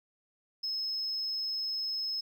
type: tone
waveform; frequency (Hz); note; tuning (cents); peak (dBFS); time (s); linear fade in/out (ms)
sine; 5180; E8; -31; -30; 0.63-2.21; 10
effects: tanh soft clip ceiling -28 dBFS + 11-bit